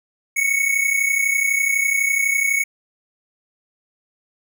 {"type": "tone pair together", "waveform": "square", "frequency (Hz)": [2205, 2237], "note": ["C#7", "C#7"], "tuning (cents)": [-10, 15], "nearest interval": "unison", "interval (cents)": 25, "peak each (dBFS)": [-19, -22], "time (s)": [0.36, 2.64], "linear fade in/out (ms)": 10, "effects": []}